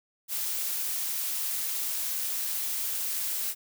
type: noise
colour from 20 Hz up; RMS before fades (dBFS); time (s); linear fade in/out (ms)
blue; -31; 0.28-3.55; 50
effects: none